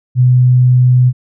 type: tone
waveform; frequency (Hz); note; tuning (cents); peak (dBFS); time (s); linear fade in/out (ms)
sine; 125.7; B2; +31; -5; 0.15-1.13; 50
effects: none